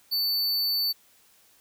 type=tone; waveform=square; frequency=4500 Hz; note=C#8; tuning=25 cents sharp; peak=-24 dBFS; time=0.11-0.93 s; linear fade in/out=20 ms; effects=white hiss -60 dBFS RMS until 1.6 s